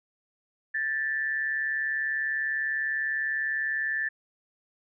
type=tone with amplitude modulation; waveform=sine; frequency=1760 Hz; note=A6; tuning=in tune; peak=-23 dBFS; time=0.74-4.09 s; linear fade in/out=10 ms; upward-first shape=sine; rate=140 Hz; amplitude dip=65%; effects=none